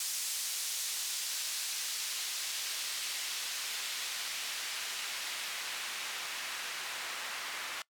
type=noise with band-pass filter sweep; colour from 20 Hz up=white; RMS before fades=-38 dBFS; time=0-7.82 s; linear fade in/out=2 ms; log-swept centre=6200 to 1600 Hz; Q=0.76; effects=noise-tail reverb RT60 0.1 s tail -21 dB re dry